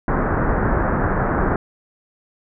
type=low-pass noise; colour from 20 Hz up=pink; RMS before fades=-19 dBFS; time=0.08-1.56 s; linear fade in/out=2 ms; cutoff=1700 Hz; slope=48 dB/octave; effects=none